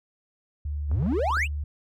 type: tone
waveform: sine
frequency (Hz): 73.5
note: D2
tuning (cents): +2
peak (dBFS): -27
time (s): 0.65-1.64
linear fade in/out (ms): 5
type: exponential sweep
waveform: triangle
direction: up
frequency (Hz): 58.27 to 3039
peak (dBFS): -21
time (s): 0.88-1.48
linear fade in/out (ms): 50
type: clicks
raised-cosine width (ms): 1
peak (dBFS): -28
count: 7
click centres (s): 0.915 / 1.026 / 1.063 / 1.124 / 1.193 / 1.305 / 1.371
effects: none